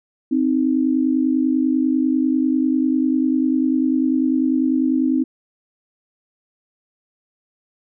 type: tone pair together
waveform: sine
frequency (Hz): 261 / 311.1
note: C4 / D#4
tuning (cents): -4 / 0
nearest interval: minor third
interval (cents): 304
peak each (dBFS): -17 / -19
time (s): 0.31-5.24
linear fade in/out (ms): 10
effects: none